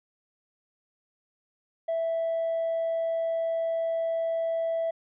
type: tone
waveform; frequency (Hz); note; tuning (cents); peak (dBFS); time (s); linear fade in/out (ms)
triangle; 659.3; E5; 0; -22; 1.88-4.91; 10
effects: tanh soft clip ceiling -22 dBFS + resampled to 8000 Hz